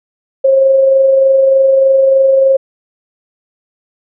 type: tone with amplitude modulation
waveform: sine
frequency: 537 Hz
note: C5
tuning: 45 cents sharp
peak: -4 dBFS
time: 0.44-2.57 s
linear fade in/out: 10 ms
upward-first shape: sine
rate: 23.3 Hz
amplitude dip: 30%
effects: none